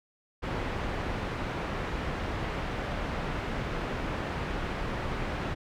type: low-pass noise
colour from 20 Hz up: pink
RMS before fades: -33 dBFS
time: 0.42-5.55 s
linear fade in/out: 20 ms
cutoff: 2200 Hz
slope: 12 dB/octave
effects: none